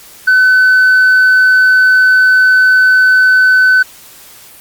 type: tone with tanh clipping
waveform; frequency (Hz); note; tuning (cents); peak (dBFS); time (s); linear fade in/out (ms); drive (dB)
sine; 1512; F#6; +37; -5; 0.27-3.83; 10; 1
effects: white hiss -37 dBFS RMS until 4.6 s + Opus 48 kbps